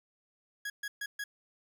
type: tone bursts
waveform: 40% pulse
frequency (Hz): 1661.2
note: G#6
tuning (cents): 0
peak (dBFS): -34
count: 4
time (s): 0.65-1.24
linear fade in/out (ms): 5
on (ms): 50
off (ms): 130
effects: none